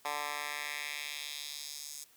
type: tone with high-pass filter sweep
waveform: 10% pulse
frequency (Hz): 146.83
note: D3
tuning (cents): 0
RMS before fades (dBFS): -40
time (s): 0.05-2.04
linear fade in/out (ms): 2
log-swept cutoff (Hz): 950 to 6900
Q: 1.6
effects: white hiss -63 dBFS RMS until 2.16 s + high-pass 60 Hz 12 dB/octave